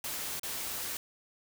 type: noise with dropouts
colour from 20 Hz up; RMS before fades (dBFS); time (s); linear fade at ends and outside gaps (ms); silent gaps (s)
white; -37; 0.04-0.97; 2; 0.396-0.432
effects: none